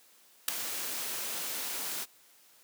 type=noise with ADSR envelope; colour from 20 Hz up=white; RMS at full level=-22 dBFS; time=0.48-2.06 s; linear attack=5 ms; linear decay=4 ms; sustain=-14 dB; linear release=37 ms; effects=white hiss -61 dBFS RMS until 2.63 s + high-pass 200 Hz 12 dB/octave